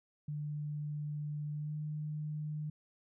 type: tone with pitch glide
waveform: sine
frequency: 148.7 to 151.56 Hz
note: D3 to D#3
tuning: +22 to -45 cents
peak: -36 dBFS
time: 0.28-2.7 s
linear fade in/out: 5 ms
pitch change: +33 cents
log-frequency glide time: 1.52-1.75 s
effects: none